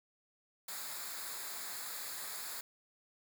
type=noise with comb filter; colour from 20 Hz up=white; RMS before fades=-43 dBFS; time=0.68-2.61 s; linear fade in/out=5 ms; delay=0.34 ms; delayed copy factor=-0.7; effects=none